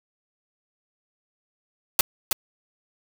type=noise with echo; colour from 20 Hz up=white; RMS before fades=-17 dBFS; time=1.99-2.01 s; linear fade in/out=2 ms; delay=320 ms; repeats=1; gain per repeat=-5 dB; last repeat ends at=2.33 s; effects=none